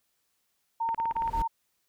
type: tone bursts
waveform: sine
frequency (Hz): 914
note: A#5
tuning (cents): -34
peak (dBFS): -26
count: 4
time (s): 0.8-1.478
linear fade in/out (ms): 10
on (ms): 150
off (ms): 26
type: click train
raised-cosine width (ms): 0.5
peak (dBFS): -24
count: 8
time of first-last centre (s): 0.89-1.277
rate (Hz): 18.1
type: noise with exponential growth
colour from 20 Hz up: brown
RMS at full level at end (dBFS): -30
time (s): 0.96-1.42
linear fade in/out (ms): 2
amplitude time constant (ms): 100
effects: white hiss -75 dBFS RMS until 1.88 s